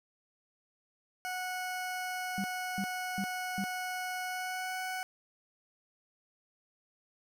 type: tone with pitch glide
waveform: 20% pulse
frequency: 735 to 744 Hz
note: F#5 to F#5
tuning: -12 to +9 cents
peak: -30 dBFS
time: 1.25-5.03 s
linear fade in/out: 0 ms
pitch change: +21 cents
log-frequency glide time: 4.26-4.81 s
type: tone bursts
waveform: sine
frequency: 196.1 Hz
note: G3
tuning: 1 cent sharp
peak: -32 dBFS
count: 4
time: 2.38-3.64 s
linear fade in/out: 0 ms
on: 60 ms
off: 340 ms
effects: none